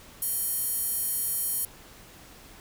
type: tone with high-pass filter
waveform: square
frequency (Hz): 622.3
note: D#5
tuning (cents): 0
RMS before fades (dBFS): -29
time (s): 0.22-1.65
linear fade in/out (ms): 2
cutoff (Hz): 11000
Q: 2.5
effects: pink hiss -50 dBFS RMS until 2.6 s